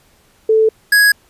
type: tone pair in turn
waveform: sine / square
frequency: 439.7 / 1663.5 Hz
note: A4 / G#6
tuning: -1 / +2 cents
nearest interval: octave + major seventh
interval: 2303 cents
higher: second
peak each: -8 dBFS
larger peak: neither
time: 0.49-0.69 / 0.92-1.12 s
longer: neither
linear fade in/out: 5 ms
effects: pink hiss -53 dBFS RMS until 1.29 s + resampled to 32000 Hz